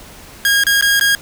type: tone with dropouts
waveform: sawtooth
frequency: 1631 Hz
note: G#6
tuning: 32 cents flat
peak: -7 dBFS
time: 0.45-1.15 s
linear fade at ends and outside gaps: 1 ms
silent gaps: 0.637-0.667 / 0.811-0.824 / 0.996-1.01 s
effects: pink hiss -38 dBFS RMS until 1.21 s